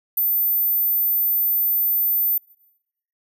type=tone; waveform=sine; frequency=14080 Hz; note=A9; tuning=in tune; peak=-17 dBFS; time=0.17-2.38 s; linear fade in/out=5 ms; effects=noise-tail reverb RT60 0.8 s tail -22 dB re dry